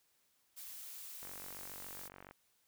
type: noise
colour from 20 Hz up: blue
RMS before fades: -49 dBFS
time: 0.56-2.09 s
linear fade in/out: 20 ms
type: click train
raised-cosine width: 0.5 ms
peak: -36 dBFS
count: 52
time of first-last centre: 1.23-2.311 s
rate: 47.2 Hz
effects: white hiss -75 dBFS RMS until 2.67 s